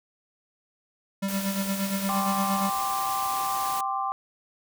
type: tone with tremolo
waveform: square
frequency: 196 Hz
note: G3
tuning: in tune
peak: -25 dBFS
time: 1.22-2.7 s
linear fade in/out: 10 ms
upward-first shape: sine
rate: 8.6 Hz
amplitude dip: 60%
type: noise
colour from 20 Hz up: white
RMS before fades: -35 dBFS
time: 1.28-3.81 s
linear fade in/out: 5 ms
type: chord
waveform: sine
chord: G suspended fourth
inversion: none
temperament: equal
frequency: 784 / 1046.5 / 1174.7 Hz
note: G5 / C6 / D6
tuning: 0 / 0 / 0 cents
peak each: -29 / -31 / -30 dBFS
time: 2.09-4.12 s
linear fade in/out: 0 ms
effects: none